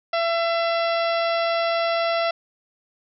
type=harmonic tone; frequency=672 Hz; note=E5; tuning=33 cents sharp; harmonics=1 / 2 / 3 / 4 / 5 / 6 / 7 / 8; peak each=-21 / -27 / -31 / -33 / -35 / -37 / -38 / -39 dBFS; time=0.13-2.31 s; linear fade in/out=5 ms; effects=none